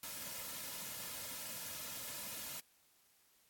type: noise with comb filter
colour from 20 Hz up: white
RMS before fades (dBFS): -45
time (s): 0.03-2.6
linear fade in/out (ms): 2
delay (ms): 2.6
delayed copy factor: -0.6
effects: white hiss -71 dBFS RMS until 3.49 s + AAC 64 kbps